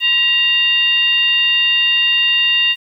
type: tone with frequency modulation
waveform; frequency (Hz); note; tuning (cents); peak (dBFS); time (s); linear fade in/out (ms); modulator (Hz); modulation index
sine; 2794; F7; 0; -11; 0-2.76; 50; 881; 0.67
effects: 8-bit